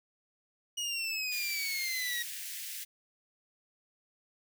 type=exponential sweep; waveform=25% pulse; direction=down; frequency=2911 to 1888 Hz; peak=-29 dBFS; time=0.77-2.23 s; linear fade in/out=10 ms
type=high-pass noise; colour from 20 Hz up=white; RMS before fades=-41 dBFS; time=1.31-2.85 s; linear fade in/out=20 ms; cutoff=1700 Hz; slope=48 dB/octave
effects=none